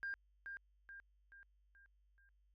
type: tone with echo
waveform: sine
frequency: 1600 Hz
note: G6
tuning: 35 cents sharp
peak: -39 dBFS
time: 0.03-0.14 s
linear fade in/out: 0 ms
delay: 430 ms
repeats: 5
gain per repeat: -6 dB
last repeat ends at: 2.29 s
effects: tanh soft clip ceiling -36 dBFS + added 50 Hz sine -70 dBFS peak until 2.54 s